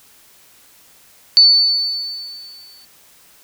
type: tone with exponential decay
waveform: sine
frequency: 4496 Hz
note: C#8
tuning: 24 cents sharp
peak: -4 dBFS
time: 1.37-2.85 s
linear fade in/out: 0 ms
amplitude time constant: 320 ms
effects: white hiss -49 dBFS RMS until 3.43 s